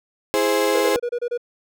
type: chord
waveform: 35% pulse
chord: E augmented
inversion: none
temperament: equal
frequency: 329.6 / 415.3 / 523.3 Hz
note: E4 / G#4 / B#4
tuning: 0 / 0 / 0 cents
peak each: -23 / -19 / -19 dBFS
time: 0.34-0.96 s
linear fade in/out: 0 ms
type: tone bursts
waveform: triangle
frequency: 481.6 Hz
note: B4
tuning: 44 cents flat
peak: -19 dBFS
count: 7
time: 0.74-1.377 s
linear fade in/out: 10 ms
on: 67 ms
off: 28 ms
effects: none